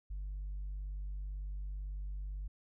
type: tone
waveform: sine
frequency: 49 Hz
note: G1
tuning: in tune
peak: -36 dBFS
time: 0.1-2.48 s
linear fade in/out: 10 ms
effects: tanh soft clip ceiling -36 dBFS